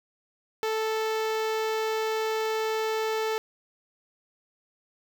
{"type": "tone with notch filter", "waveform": "sawtooth", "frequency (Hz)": 439.6, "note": "A4", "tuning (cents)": -2, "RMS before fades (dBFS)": -28, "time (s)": [0.63, 3.38], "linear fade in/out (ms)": 0, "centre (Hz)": 10000, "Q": 0.76, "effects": []}